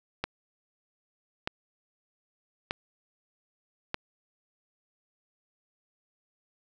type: click train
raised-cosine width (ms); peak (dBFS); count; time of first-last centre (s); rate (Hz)
0.3; -13; 4; 0.24-3.944; 0.81
effects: none